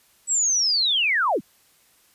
sine linear sweep, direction down, 7902 to 122 Hz, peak -18 dBFS, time 0.27-1.41 s, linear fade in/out 50 ms, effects white hiss -59 dBFS RMS until 2.14 s + resampled to 32000 Hz

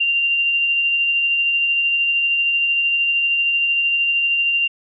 sine tone with tremolo, 2778 Hz, F7, 10 cents flat, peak -14 dBFS, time 0-4.68 s, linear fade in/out 10 ms, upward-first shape sine, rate 13 Hz, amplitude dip 25%, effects none

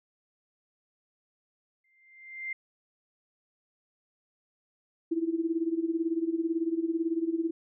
sine tone with exponential growth, 2093 Hz, C7, in tune, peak -30 dBFS, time 1.84-2.53 s, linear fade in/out 5 ms, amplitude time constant 150 ms
sine tone with tremolo, 329.6 Hz, E4, in tune, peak -23 dBFS, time 5.11-7.51 s, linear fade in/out 10 ms, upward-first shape sine, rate 18 Hz, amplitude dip 80%
effects none

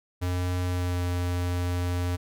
square tone with pitch glide, 89.9 to 88.71 Hz, F#2 to F2, -49 to +28 cents, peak -26 dBFS, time 0.21-2.17 s, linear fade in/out 20 ms, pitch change -23 cents, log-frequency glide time 0.67-1.03 s, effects none

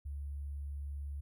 sine tone with sample-and-hold, 71 Hz, C#2, 42 cents sharp, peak -38 dBFS, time 0.05-1.21 s, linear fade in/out 10 ms, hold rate 11025 Hz, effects none

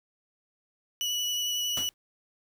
30% pulse tone with vibrato, 2945 Hz, F#7, 9 cents flat, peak -25 dBFS, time 1.01-1.89 s, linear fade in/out 0 ms, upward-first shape triangle, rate 11 Hz, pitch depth 16 cents each way
pink noise with exponential decay, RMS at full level -33 dBFS, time 1.77-1.94 s, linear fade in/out 1 ms, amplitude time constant 36 ms
effects none

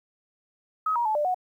sine tone with pitch steps, 1271 / 949 / 865 / 594 / 734 Hz, D#6 / A#5 / A5 / D5 / F#5, +36 / +31 / -30 / +20 / -14 cents, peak -22 dBFS, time 0.86-1.345 s, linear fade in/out 5 ms, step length 97 ms, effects 10-bit

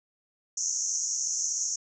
white band-pass noise, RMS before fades -30 dBFS, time 0.57-1.76 s, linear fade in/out 5 ms, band 5800 to 6800 Hz, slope 96 dB/octave, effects none

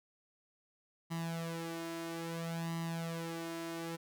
sawtooth tone with flanger, 166.1 Hz, E3, 13 cents sharp, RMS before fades -40 dBFS, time 1.1-3.97 s, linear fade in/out 20 ms, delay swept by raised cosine 1 to 2.9 ms, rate 0.6 Hz, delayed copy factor +0.75, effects none

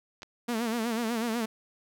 clicks, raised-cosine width 0.2 ms, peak -26 dBFS, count 2, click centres 0.221 / 0.231 s
sawtooth tone with vibrato, 230 Hz, A#3, 23 cents flat, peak -24 dBFS, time 0.48-1.46 s, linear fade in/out 10 ms, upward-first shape sine, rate 8.1 Hz, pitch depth 93 cents each way
effects none

